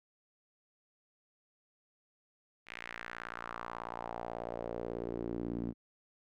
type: tone with band-pass filter sweep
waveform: sawtooth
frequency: 58.27 Hz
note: A#1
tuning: in tune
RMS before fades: -41 dBFS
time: 2.66-5.74 s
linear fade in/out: 50 ms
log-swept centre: 2300 to 250 Hz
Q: 2.6
effects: none